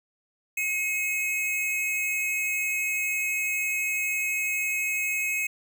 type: tone pair together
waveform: square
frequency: 2166 / 2552 Hz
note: C#7 / D#7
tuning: -41 / +43 cents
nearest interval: minor third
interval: 284 cents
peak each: -32 / -27 dBFS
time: 0.57-5.47 s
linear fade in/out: 5 ms
effects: none